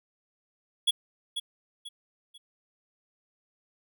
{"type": "tone with echo", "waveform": "square", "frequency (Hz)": 3366, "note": "G#7", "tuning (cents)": 23, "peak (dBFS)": -21, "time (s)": [0.87, 0.91], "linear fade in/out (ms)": 10, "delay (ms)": 490, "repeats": 3, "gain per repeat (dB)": -9, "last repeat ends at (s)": 2.38, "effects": []}